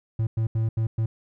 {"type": "tone bursts at uneven times", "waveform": "triangle", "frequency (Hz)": 111.7, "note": "A2", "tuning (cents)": 27, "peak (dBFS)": -19, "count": 5, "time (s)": [[0.19, 0.27], [0.37, 0.47], [0.55, 0.69], [0.77, 0.87], [0.98, 1.06]], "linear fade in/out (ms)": 5, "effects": []}